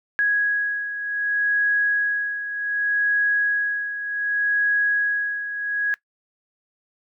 sine beating tone pair, 1661.2 / 1661.86 Hz, G#6 / G#6, 0 / +1 cents, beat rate 0.66 Hz, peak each -20 / -26 dBFS, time 0.19-5.94 s, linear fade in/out 0 ms, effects noise-tail reverb RT60 0.1 s tail -20 dB re dry

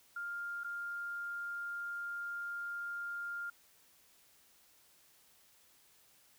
sine tone with dropouts, 1402 Hz, F6, 6 cents sharp, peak -38 dBFS, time 0.16-3.5 s, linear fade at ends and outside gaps 5 ms, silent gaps 0.636-0.644 s, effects white hiss -66 dBFS RMS until 6.38 s

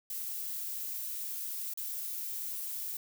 violet noise with dropouts, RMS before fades -38 dBFS, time 0.1-2.97 s, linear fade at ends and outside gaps 2 ms, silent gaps 1.737-1.774 s, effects none

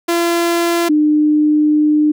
sawtooth / sine tone pair in turn, 341 / 301.7 Hz, F4 / D4, -41 / +47 cents, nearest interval major second, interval 212 cents, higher first, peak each -9 dBFS, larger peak neither, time 0.08-0.89 / 0.89-2.12 s, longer second, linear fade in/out 10 ms, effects none

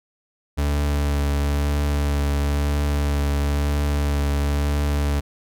40% pulse tone with vibrato, 72 Hz, D2, 34 cents flat, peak -18 dBFS, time 0.57-5.21 s, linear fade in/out 20 ms, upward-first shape triangle, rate 1 Hz, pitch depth 17 cents each way, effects none

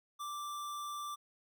square tone, 1174.7 Hz, D6, in tune, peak -40 dBFS, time 0.19-1.16 s, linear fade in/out 20 ms, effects none

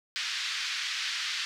white band-pass noise, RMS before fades -33 dBFS, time 0.16-1.45 s, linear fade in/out 0 ms, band 1500 to 4900 Hz, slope 24 dB/octave, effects none

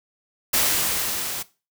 white noise with level ramp, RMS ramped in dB -19 to -30 dBFS, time 0.53-1.43 s, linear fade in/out 10 ms, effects noise-tail reverb RT60 0.3 s tail -18 dB re dry

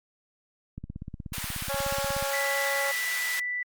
click train, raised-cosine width 5 ms, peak -24 dBFS, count 25, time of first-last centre 0.78-2.226 s, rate 16.6 Hz
pink high-pass noise, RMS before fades -34 dBFS, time 1.33-3.4 s, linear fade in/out 5 ms, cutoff 1500 Hz, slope 12 dB/octave
harmonic tone, 277.2 Hz, C#4, in tune, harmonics 2 / 3 / 4 / 5 / 6, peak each -31 / -35 / -39 / -39 / -41 dBFS, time 1.69-2.92 s, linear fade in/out 10 ms
sine tone, 1975.5 Hz, B6, in tune, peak -28 dBFS, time 2.33-3.63 s, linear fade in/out 5 ms
effects Opus 48 kbps

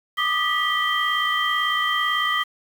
sine tone cluster, 1180 / 1238 / 1950 / 3151 Hz, D6 / D#6 / B6 / G7, +8 / -9 / -23 / +8 cents, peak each -26 / -25 / -23 / -25 dBFS, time 0.17-2.44 s, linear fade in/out 20 ms, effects tanh soft clip ceiling -9 dBFS + 7-bit

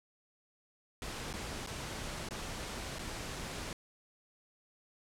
pink noise with dropouts, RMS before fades -41 dBFS, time 1.02-3.73 s, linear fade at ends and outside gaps 1 ms, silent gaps 1.329-1.338 / 1.664-1.672 / 2.288-2.308 / 2.986-2.992 s, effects low-pass 9000 Hz 12 dB/octave

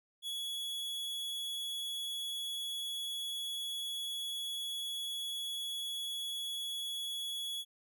45% pulse tone, 3372 Hz, G#7, 26 cents sharp, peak -37 dBFS, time 0.22-7.65 s, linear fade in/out 50 ms, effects none

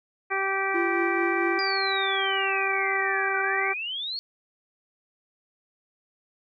harmonic tone, 388.7 Hz, G4, 15 cents flat, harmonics 1 / 2 / 3 / 4 / 5 / 6, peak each -31 / -31 / -31 / -31 / -31 / -31 dBFS, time 0.3-3.74 s, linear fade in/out 20 ms
triangle tone with tremolo, 342.4 Hz, F4, 34 cents flat, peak -22 dBFS, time 0.74-1.59 s, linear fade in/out 10 ms, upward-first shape triangle, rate 4.5 Hz, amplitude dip 40%
sine exponential two-way sweep, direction down then up, 4886 to 1480 to 4463 Hz, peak -29 dBFS, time 1.59-4.19 s, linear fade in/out 0 ms, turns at 3.39 s
effects none

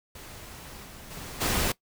pink noise with level steps, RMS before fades -44 / -46 / -40 / -26 dBFS, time 0.15-1.72 s, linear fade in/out 5 ms, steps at 0.84 / 1.1 / 1.4 s, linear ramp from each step 20 ms, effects noise-tail reverb RT60 0.1 s tail -19 dB re dry

